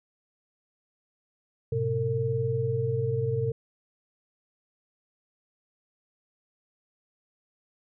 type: tone cluster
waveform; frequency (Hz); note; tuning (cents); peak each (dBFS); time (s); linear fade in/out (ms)
sine; 106.9 / 127.3 / 454.3; A2 / C3 / A#4; -49 / -47 / -45; -32 / -28 / -28; 1.72-3.52; 5
effects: none